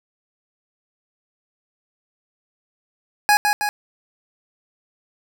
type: tone with echo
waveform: 25% pulse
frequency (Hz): 830.6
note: G#5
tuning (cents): 0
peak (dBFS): -8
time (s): 3.29-3.37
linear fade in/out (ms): 0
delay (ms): 160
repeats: 2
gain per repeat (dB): -4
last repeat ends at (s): 3.69
effects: none